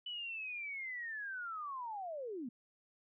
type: linear sweep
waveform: sine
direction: down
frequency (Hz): 2990 to 221.5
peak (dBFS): -40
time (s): 0.06-2.49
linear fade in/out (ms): 5
effects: none